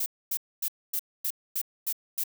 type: noise bursts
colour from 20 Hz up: violet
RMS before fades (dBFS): -29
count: 8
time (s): 0-2.238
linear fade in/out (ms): 5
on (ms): 61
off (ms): 250
effects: none